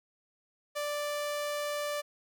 sawtooth tone, 587.3 Hz, D5, in tune, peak -28 dBFS, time 0.75-2.02 s, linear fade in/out 20 ms, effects none

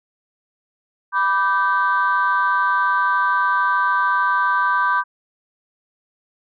sine chord, G major, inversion first, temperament equal with one note detuned, 987.8 / 1174.7 / 1550.9 Hz, B5 / D6 / G6, 0 / 0 / -19 cents, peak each -19 dBFS, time 1.12-5.04 s, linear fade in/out 50 ms, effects tanh soft clip ceiling -8 dBFS

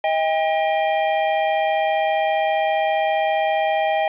square tone pair together, 635 / 800 Hz, D#5 / G5, +35 / +35 cents, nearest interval major third, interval 400 cents, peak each -21 dBFS, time 0.04-4.08 s, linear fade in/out 2 ms, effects resampled to 8000 Hz + 8-bit

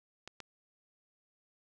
clicks, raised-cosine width 0.2 ms, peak -27 dBFS, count 2, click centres 0.276 / 0.403 s, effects none

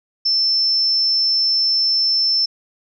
sine tone, 5320 Hz, E8, 15 cents sharp, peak -14 dBFS, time 0.25-2.46 s, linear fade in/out 10 ms, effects none

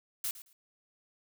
blue noise with echo, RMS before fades -34 dBFS, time 0.24-0.31 s, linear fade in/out 2 ms, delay 110 ms, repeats 2, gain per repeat -15 dB, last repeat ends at 0.53 s, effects none

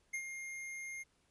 square tone with ADSR envelope, 2124 Hz, C7, 25 cents sharp, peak -36 dBFS, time 0.13-1.04 s, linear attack 13 ms, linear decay 73 ms, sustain -7 dB, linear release 24 ms, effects pink hiss -74 dBFS RMS until 1.3 s + resampled to 24000 Hz

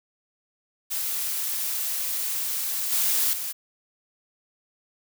blue noise with level steps, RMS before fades -28 / -23 / -31 dBFS, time 0.9-3.53 s, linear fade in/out 20 ms, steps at 2.92 / 3.33 s, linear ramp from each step 2 ms, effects none

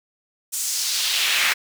brown noise with high-pass filter sweep, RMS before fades -22 dBFS, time 0.52-1.54 s, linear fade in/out 20 ms, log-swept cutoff 8100 to 1900 Hz, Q 1.7, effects none

